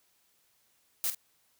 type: noise with echo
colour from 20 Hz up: blue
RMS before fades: -30 dBFS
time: 1.04-1.1 s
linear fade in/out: 0 ms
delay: 47 ms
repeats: 1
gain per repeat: -10 dB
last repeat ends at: 1.147 s
effects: white hiss -70 dBFS RMS until 1.59 s